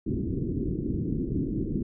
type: low-pass noise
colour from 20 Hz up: white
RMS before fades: -29 dBFS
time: 0.06-1.83 s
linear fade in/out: 10 ms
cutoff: 360 Hz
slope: 48 dB/octave
effects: none